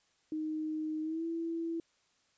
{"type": "tone with pitch glide", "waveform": "sine", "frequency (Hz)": [311.1, 331.5], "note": ["D#4", "E4"], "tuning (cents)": [0, 10], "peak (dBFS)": -33, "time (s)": [0.32, 1.8], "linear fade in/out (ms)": 2, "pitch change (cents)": 110, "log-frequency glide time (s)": [1.02, 1.25], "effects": ["white hiss -72 dBFS RMS until 2.37 s", "resampled to 16000 Hz"]}